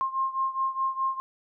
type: beating tone pair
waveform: sine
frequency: 1062 / 1066.8 Hz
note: C6 / C6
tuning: +25 / +33 cents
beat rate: 4.8 Hz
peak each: -27 / -30 dBFS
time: 0.01-1.2 s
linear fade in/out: 0 ms
effects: none